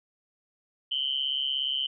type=tone with amplitude modulation; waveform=sine; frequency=3052 Hz; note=G7; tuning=47 cents flat; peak=-22 dBFS; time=0.91-1.87 s; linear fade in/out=10 ms; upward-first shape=sine; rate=137 Hz; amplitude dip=95%; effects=none